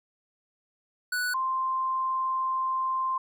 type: tone pair in turn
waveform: square / sine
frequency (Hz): 1480 / 1046.5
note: F#6 / C6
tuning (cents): 0 / 0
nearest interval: tritone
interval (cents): 600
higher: first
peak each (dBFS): -27 / -25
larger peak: second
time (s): 1.12-1.34 / 1.34-3.18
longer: second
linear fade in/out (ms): 5
effects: none